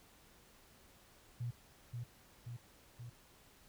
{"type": "tone with echo", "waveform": "sine", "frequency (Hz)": 120, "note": "B2", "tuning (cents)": -49, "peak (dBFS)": -37, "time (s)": [1.4, 1.51], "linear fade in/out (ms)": 10, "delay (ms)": 530, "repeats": 3, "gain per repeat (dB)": -3, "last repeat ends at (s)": 3.1, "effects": ["pink hiss -64 dBFS RMS until 3.68 s"]}